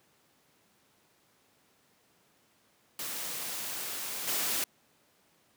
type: noise with level steps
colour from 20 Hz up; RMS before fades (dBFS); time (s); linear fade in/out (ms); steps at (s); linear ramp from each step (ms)
white; -37 / -31; 2.99-4.64; 2; 4.27; 10
effects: pink hiss -67 dBFS RMS until 5.56 s + high-pass 150 Hz 12 dB/octave